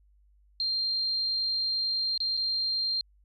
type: tone with dropouts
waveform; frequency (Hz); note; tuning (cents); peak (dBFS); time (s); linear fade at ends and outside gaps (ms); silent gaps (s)
sine; 4183; C8; -1; -26; 0.6-3.01; 1; 2.177-2.203 / 2.369-2.374
effects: added 50 Hz sine -59 dBFS peak until 3.24 s